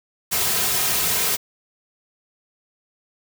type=noise with comb filter; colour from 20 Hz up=white; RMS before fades=-21 dBFS; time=0.31-1.37 s; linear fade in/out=20 ms; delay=3.5 ms; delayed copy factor=-0.6; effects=none